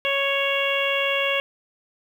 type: harmonic tone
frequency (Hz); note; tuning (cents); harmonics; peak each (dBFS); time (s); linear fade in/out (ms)
554.4; C#5; 0; 1 / 2 / 3 / 4 / 5 / 6; -25 / -30 / -31 / -27 / -25 / -30; 0.05-1.4; 0
effects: 8-bit